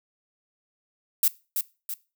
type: noise with echo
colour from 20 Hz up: violet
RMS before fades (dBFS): -20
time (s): 1.23-1.28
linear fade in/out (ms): 2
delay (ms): 330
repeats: 2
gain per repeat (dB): -6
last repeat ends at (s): 1.94
effects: noise-tail reverb RT60 0.3 s tail -20 dB re dry